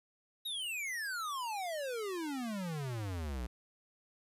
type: exponential sweep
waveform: square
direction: down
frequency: 3861 to 56.7 Hz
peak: -37 dBFS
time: 0.45-3.47 s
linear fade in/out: 10 ms
effects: resampled to 32000 Hz + 11-bit